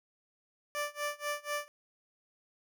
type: tone with tremolo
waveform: 15% pulse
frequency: 587.3 Hz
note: D5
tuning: in tune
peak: -25 dBFS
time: 0.75-1.68 s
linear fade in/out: 0 ms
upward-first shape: sine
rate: 4.1 Hz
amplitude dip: 95%
effects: none